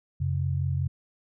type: tone pair together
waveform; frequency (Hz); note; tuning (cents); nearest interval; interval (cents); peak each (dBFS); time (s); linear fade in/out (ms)
sine; 90.57 / 135.7; F#2 / C#3; -36 / -36; perfect fifth; 700; -27; 0.2-0.88; 10
effects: none